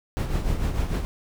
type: noise with tremolo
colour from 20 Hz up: brown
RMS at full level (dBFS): -22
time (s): 0.17-1.05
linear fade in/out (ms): 0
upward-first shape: triangle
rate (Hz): 6.7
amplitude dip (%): 65
effects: none